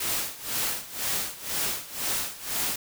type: noise with tremolo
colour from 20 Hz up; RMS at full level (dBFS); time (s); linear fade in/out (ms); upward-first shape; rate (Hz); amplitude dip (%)
white; -27; 0-2.76; 5; sine; 2; 85
effects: none